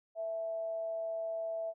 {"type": "tone with amplitude modulation", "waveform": "sine", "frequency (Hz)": 659.3, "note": "E5", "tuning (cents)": 0, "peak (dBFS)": -33, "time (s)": [0.15, 1.74], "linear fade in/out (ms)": 50, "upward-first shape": "sine", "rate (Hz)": 202, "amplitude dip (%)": 25, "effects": []}